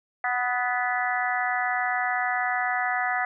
harmonic tone with a mistuned harmonic, 246.9 Hz, B3, in tune, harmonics 3 / 4 / 5 / 6 / 7 / 8, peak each -27 / -37 / -32 / -33 / -30 / -30 dBFS, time 0.24-3.25 s, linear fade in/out 2 ms, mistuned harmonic 5, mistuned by +24 cents, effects none

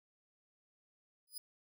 10% pulse tone with exponential growth, 4978 Hz, D#8, in tune, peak -32 dBFS, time 1.27-1.38 s, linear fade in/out 5 ms, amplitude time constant 22 ms, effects none

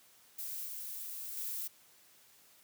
violet noise with level steps, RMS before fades -41 / -43 / -39 dBFS, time 0.38-1.68 s, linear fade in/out 10 ms, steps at 0.66 / 1.37 s, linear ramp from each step 2 ms, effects white hiss -63 dBFS RMS until 2.63 s + high-pass 80 Hz 12 dB/octave

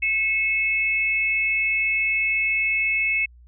sine tone pair together, 2186 / 2600 Hz, C#7 / E7, -25 / -24 cents, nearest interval minor third, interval 301 cents, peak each -22 dBFS, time 0.02-3.26 s, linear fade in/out 10 ms, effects added 60 Hz sine -46 dBFS peak until 3.47 s

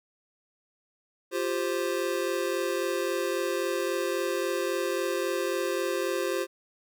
square chord, F suspended second, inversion none, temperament just, 349.2 / 392.9 / 523.8 Hz, F4 / G4 / C5, 0 / +4 / +2 cents, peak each -32 dBFS, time 1.31-6.47 s, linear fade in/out 50 ms, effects none

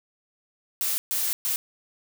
blue noise bursts at uneven times, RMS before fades -26 dBFS, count 3, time 0.81-0.98 / 1.11-1.33 / 1.45-1.56 s, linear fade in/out 0 ms, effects none

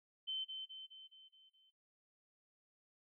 sine tone with echo, 3079 Hz, G7, 32 cents flat, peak -38 dBFS, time 0.27-0.45 s, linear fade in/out 20 ms, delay 210 ms, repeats 6, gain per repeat -5 dB, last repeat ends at 1.71 s, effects noise-tail reverb RT60 0.3 s tail -24 dB re dry

